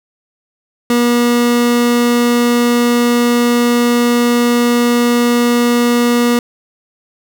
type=tone; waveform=30% pulse; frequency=240 Hz; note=B3; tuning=49 cents flat; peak=-7 dBFS; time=0.9-6.39 s; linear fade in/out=2 ms; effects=none